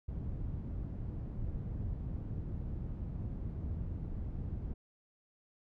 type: low-pass noise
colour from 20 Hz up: white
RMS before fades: -39 dBFS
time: 0.08-4.74 s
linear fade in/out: 10 ms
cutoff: 110 Hz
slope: 12 dB/octave
effects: none